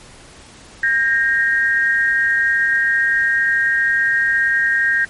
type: tone pair together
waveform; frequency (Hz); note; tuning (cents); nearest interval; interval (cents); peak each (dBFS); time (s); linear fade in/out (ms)
sine; 1602.5 / 1864.7; G6 / A#6; +38 / 0; minor third; 262; -16; 0.83-5.05; 5
effects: pink hiss -42 dBFS RMS until 5.09 s + MP3 48 kbps